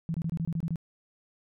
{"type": "tone bursts", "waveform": "sine", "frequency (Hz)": 164.81, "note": "E3", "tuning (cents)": 0, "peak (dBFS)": -27, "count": 9, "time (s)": [0.09, 0.758], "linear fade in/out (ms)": 0, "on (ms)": 52, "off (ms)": 25, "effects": []}